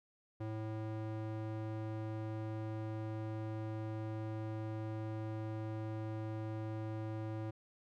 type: tone with band-pass filter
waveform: square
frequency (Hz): 109.4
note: A2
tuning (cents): -9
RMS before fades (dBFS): -41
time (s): 0.4-7.51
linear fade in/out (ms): 10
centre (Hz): 340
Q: 0.55
effects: none